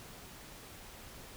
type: silence
effects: pink hiss -51 dBFS RMS until 1.36 s